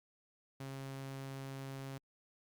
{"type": "tone", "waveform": "sawtooth", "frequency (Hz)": 135.4, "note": "C#3", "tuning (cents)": -40, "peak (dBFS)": -39, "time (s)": [0.6, 1.98], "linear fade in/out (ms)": 5, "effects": ["Opus 48 kbps"]}